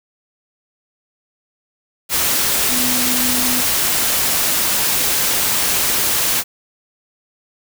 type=tone in noise; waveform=sine; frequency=249 Hz; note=B3; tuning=14 cents sharp; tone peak=-23 dBFS; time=2.68-3.64 s; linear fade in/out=50 ms; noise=white; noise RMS=-17 dBFS; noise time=2.09-6.44 s; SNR=-9 dB; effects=none